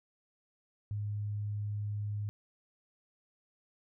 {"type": "tone", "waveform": "sine", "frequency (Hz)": 103.83, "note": "G#2", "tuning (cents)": 0, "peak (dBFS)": -33, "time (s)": [0.91, 2.29], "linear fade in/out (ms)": 0, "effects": []}